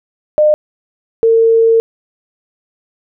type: tone pair in turn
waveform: sine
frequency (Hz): 606 / 454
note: D#5 / A#4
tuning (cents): -46 / -46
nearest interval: perfect fourth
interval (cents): 500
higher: first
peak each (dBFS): -6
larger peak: neither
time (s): 0.38-0.54 / 1.23-1.8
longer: second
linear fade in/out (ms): 0
effects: none